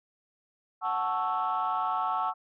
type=chord; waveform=sine; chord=F# minor seventh; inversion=none; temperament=equal; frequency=740 / 880 / 1108.7 / 1318.5 Hz; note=F#5 / A5 / C#6 / E6; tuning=0 / 0 / 0 / 0 cents; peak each=-31 dBFS; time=0.81-2.34 s; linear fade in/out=50 ms; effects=tanh soft clip ceiling -20 dBFS